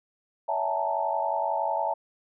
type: tone cluster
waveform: sine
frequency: 565 / 657 / 778 / 864 / 915 Hz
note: C#5 / E5 / G5 / A5 / A#5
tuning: +33 / -6 / -13 / -32 / -32 cents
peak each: -34 / -30 / -34 / -29 / -31 dBFS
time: 0.48-1.94 s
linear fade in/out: 10 ms
effects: none